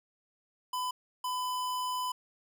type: tone pair in turn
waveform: square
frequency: 1004 / 1004 Hz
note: B5 / B5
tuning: +28 / +28 cents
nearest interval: unison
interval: 0 cents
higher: neither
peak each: -32 / -32 dBFS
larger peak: neither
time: 0.73-0.91 / 1.24-2.12 s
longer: second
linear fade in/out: 5 ms
effects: none